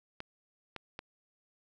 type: clicks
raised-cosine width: 0.3 ms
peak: -24 dBFS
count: 3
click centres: 0.204 / 0.763 / 0.991 s
effects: none